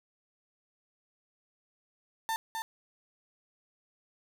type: tone with echo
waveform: 35% pulse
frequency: 896 Hz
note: A5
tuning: 31 cents sharp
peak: -28 dBFS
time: 2.29-2.36 s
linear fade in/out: 0 ms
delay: 260 ms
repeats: 1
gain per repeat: -4 dB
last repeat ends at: 2.62 s
effects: 9-bit